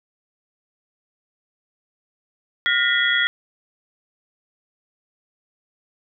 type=tone cluster; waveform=sine; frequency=1424 / 1842 / 1972 / 3332 Hz; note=F6 / A#6 / B6 / G#7; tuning=+33 / -21 / -3 / +5 cents; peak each=-22 dBFS; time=2.66-3.27 s; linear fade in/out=0 ms; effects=none